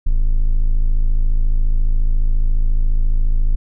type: tone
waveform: triangle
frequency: 27.19 Hz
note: A0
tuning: 20 cents flat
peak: -9 dBFS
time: 0.06-3.56 s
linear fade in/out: 10 ms
effects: none